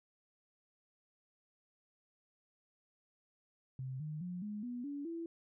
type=tone with pitch steps; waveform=sine; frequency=130.81 / 152.89 / 178.69 / 208.9 / 244.1 / 285.3 / 333.5 Hz; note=C3 / D#3 / F3 / G#3 / B3 / C#4 / E4; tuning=0 / -30 / +40 / +10 / -20 / +50 / +20 cents; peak=-39 dBFS; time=3.79-5.26 s; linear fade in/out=2 ms; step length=210 ms; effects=none